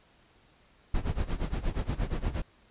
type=noise with tremolo; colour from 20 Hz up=brown; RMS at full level=-27 dBFS; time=0.94-2.42 s; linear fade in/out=5 ms; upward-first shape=sine; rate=8.5 Hz; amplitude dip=85%; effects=pink hiss -62 dBFS RMS until 2.7 s + resampled to 8000 Hz